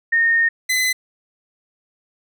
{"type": "tone pair in turn", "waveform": ["sine", "sawtooth"], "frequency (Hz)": [1839, 2022], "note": ["A#6", "B6"], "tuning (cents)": [-24, 40], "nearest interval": "major second", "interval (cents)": 164, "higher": "second", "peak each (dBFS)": -13, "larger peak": "neither", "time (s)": [[0.12, 0.49], [0.69, 0.93]], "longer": "first", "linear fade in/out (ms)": 10, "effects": []}